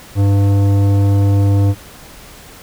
sine tone with tanh clipping, 99.7 Hz, G2, 30 cents sharp, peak -11 dBFS, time 0.15-1.75 s, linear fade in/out 50 ms, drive 14 dB, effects pink hiss -38 dBFS RMS until 2.62 s

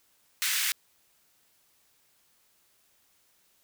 pink high-pass noise, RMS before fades -28 dBFS, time 0.42-0.72 s, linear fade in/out 0 ms, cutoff 1700 Hz, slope 24 dB/octave, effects white hiss -67 dBFS RMS until 3.63 s

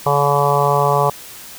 harmonic tone, 142.9 Hz, D3, 47 cents flat, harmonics 1 / 3 / 4 / 5 / 6 / 7 / 8, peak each -20 / -20 / -20 / -20 / -20 / -20 / -20 dBFS, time 0.06-1.1 s, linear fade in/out 5 ms, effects white hiss -36 dBFS RMS until 1.58 s

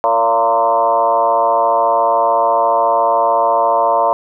sine tone with frequency modulation, 802 Hz, G5, 39 cents sharp, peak -10 dBFS, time 0.04-4.13 s, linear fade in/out 0 ms, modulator 115 Hz, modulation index 2.4, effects none

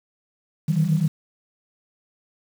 sine tone cluster, 151.9 / 159.8 / 192.3 Hz, D#3 / D#3 / G3, -41 / +47 / -33 cents, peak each -23 / -19 / -24 dBFS, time 0.68-1.08 s, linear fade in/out 10 ms, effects tanh soft clip ceiling -9 dBFS + 7-bit

